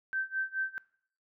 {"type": "tone with tremolo", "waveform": "sine", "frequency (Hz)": 1553, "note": "G6", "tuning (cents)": -17, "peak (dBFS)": -28, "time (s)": [0.13, 0.78], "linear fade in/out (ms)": 0, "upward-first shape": "sine", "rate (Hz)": 4.7, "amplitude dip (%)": 95, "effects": ["noise-tail reverb RT60 0.6 s tail -22 dB re dry"]}